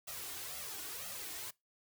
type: noise with flanger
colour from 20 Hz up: white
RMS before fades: -44 dBFS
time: 0.07-1.51 s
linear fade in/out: 10 ms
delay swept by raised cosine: 1.5 to 2.8 ms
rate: 2 Hz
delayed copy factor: +0.65
effects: noise-tail reverb RT60 0.2 s tail -23 dB re dry + high-pass 60 Hz 12 dB/octave